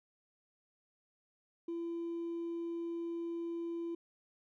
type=tone with hard clipping; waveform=triangle; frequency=337.5 Hz; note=E4; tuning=41 cents sharp; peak=-36 dBFS; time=1.68-3.95 s; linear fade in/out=5 ms; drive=2 dB; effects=none